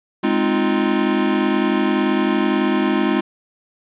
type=chord; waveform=square; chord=F minor seventh; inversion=first; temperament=equal with one note detuned; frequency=207.7 / 260.1 / 311.1 / 349.2 Hz; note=Ab3 / C4 / Eb4 / F4; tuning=0 / -10 / 0 / 0 cents; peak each=-22 dBFS; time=0.23-3.21 s; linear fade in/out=10 ms; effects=resampled to 8000 Hz + 8-bit